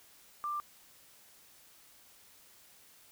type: tone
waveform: sine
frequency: 1185 Hz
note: D6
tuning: 15 cents sharp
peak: -33 dBFS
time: 0.44-0.6 s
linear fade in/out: 0 ms
effects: white hiss -60 dBFS RMS until 3.11 s